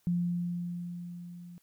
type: tone with level ramp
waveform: sine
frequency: 174.61 Hz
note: F3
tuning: in tune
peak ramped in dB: -25 to -45 dBFS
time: 0.07-1.58 s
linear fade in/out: 0 ms
effects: white hiss -70 dBFS RMS until 1.62 s